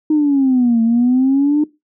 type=exponential two-way sweep; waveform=sine; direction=down then up; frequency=311.1 to 225.5 to 304 Hz; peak=-9 dBFS; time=0.1-1.64 s; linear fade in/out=5 ms; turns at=0.82 s; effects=noise-tail reverb RT60 0.2 s tail -19 dB re dry + tanh soft clip ceiling -6 dBFS